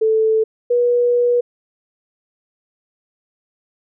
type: tone pair in turn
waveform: sine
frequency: 440 / 484.4 Hz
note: A4 / B4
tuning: 0 / -34 cents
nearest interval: major second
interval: 166 cents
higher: second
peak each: -12 dBFS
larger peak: neither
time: 0.01-0.44 / 0.7-1.41 s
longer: second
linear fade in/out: 10 ms
effects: none